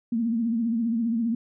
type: tone with vibrato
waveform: sine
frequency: 230 Hz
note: A#3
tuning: 23 cents flat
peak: -22 dBFS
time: 0.12-1.35 s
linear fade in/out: 5 ms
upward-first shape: triangle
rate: 15 Hz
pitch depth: 94 cents each way
effects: none